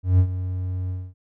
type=tone with ADSR envelope; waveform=triangle; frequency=91.8 Hz; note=F#2; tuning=13 cents flat; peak=-9 dBFS; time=0.03-1.14 s; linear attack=160 ms; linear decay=75 ms; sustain=-13 dB; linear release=240 ms; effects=none